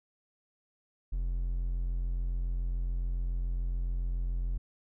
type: tone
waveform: triangle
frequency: 43.54 Hz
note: F1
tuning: 5 cents flat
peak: -27 dBFS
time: 1.12-4.58 s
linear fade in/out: 10 ms
effects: none